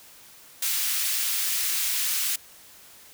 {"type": "high-pass noise", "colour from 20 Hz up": "white", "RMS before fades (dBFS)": -26, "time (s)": [0.62, 2.36], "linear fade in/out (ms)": 5, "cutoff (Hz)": 1900, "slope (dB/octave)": 12, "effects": ["white hiss -50 dBFS RMS until 3.13 s"]}